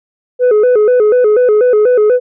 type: tone with vibrato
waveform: sine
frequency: 459.1 Hz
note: A#4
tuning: 26 cents flat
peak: -3 dBFS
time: 0.39-2.2 s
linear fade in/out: 50 ms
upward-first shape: square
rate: 4.1 Hz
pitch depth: 140 cents each way
effects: tanh soft clip ceiling -5 dBFS